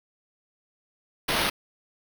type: noise with sample-and-hold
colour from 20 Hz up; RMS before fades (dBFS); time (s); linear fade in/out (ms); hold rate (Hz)
violet; -25; 1.28-1.5; 10; 7350
effects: none